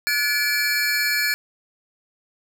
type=tone cluster; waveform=square; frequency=1449 / 1713 / 2324 / 4364 Hz; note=F#6 / A6 / D7 / C#8; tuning=-37 / -47 / -19 / -28 cents; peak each=-30 / -24 / -25 / -26 dBFS; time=0.07-1.34 s; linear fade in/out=0 ms; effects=none